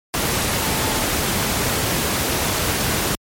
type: tone in noise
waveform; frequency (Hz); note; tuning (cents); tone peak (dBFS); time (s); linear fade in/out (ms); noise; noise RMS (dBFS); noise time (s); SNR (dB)
sine; 880; A5; 0; -31; 0.62-1.04; 0; pink; -20; 0.14-3.15; -14
effects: high-pass 60 Hz 12 dB/octave + MP3 64 kbps